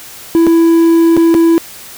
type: tone with dropouts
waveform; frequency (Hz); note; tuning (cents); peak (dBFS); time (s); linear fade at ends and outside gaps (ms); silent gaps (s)
triangle; 331.9; E4; +12; -3; 0.35-1.58; 0; 0.467-0.472 / 1.167-1.174 / 1.342-1.349
effects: white hiss -32 dBFS RMS until 1.97 s